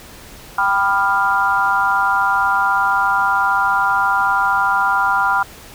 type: chord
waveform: sine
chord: G dominant seventh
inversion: none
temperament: equal with one note detuned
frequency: 784 / 987.8 / 1202.8 / 1396.9 Hz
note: G5 / B5 / D6 / F6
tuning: 0 / 0 / +41 / 0 cents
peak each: -20 / -18 / -22 / -17 dBFS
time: 0.58-5.43 s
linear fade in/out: 5 ms
effects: pink hiss -39 dBFS RMS until 5.74 s